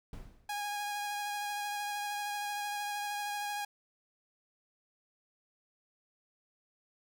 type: noise with exponential decay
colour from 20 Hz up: brown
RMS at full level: -41 dBFS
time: 0.13-0.64 s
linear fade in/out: 2 ms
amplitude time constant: 110 ms
type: tone with vibrato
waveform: sawtooth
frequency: 823 Hz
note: G#5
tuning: 16 cents flat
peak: -31 dBFS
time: 0.49-3.65 s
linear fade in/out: 5 ms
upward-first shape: sine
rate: 13 Hz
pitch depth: 14 cents each way
effects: none